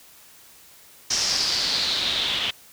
white noise with low-pass filter sweep, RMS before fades -24 dBFS, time 1.1-2.51 s, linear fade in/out 10 ms, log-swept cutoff 5700 to 3200 Hz, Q 5.4, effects white hiss -50 dBFS RMS until 2.72 s

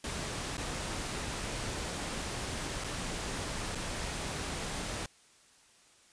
pink noise with dropouts, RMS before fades -37 dBFS, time 0.04-5.06 s, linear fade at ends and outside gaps 2 ms, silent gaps 0.57-0.579 / 2.839-2.843 / 3.75-3.754 s, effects white hiss -62 dBFS RMS until 6.12 s + resampled to 22050 Hz

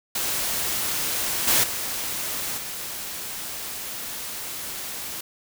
white noise with level steps, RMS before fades -26 / -19 / -29 / -33 dBFS, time 0.15-5.21 s, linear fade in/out 5 ms, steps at 1.47 / 1.63 / 2.57 s, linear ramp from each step 10 ms, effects none

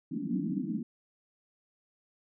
pink band-pass noise, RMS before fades -33 dBFS, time 0.11-0.83 s, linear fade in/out 10 ms, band 160 to 320 Hz, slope 96 dB/octave, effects none

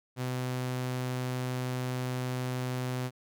sawtooth tone, 126.8 Hz, B2, 46 cents sharp, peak -27 dBFS, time 0.16-3.11 s, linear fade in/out 50 ms, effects none

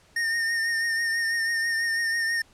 square tone with vibrato, 1831 Hz, A#6, 32 cents flat, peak -24 dBFS, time 0.16-2.42 s, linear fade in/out 5 ms, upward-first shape triangle, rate 6.1 Hz, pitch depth 37 cents each way, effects pink hiss -58 dBFS RMS until 2.53 s + low-pass 9000 Hz 12 dB/octave

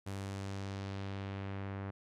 sawtooth tone with low-pass filter sweep, 98 Hz, G2, in tune, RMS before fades -41 dBFS, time 0.06-1.91 s, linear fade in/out 10 ms, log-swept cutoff 11000 to 1700 Hz, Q 1.1, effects none

